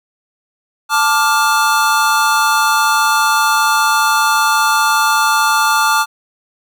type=chord; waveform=square; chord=D minor; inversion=second; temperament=just; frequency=881 / 1174.7 / 1409.6 Hz; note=A5 / D6 / F6; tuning=+2 / 0 / +16 cents; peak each=-16 dBFS; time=0.89-6.06 s; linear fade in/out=50 ms; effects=none